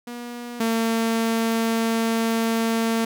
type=tone pair in turn; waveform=sawtooth; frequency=240.4 / 226.9 Hz; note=B3 / A#3; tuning=-46 / -47 cents; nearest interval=minor second; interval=101 cents; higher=first; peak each=-28 / -16 dBFS; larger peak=second; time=0.07-0.6 / 0.6-3.05 s; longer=second; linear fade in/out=5 ms; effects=none